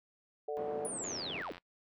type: harmonic tone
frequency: 147.6 Hz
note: D3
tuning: 9 cents sharp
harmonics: 3 / 4 / 5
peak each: -36 / -41 / -42 dBFS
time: 0.48-0.87 s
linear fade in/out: 5 ms
type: band-pass noise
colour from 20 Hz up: pink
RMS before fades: -45 dBFS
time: 0.57-1.42 s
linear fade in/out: 0 ms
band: 240 to 730 Hz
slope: 12 dB/octave
type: linear sweep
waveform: sine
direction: down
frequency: 9956 to 219.4 Hz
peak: -38 dBFS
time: 0.85-1.52 s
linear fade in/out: 0 ms
type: click train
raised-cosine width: 0.3 ms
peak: -32 dBFS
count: 49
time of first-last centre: 1.04-1.581 s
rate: 88.8 Hz
effects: noise-tail reverb RT60 0.1 s tail -24 dB re dry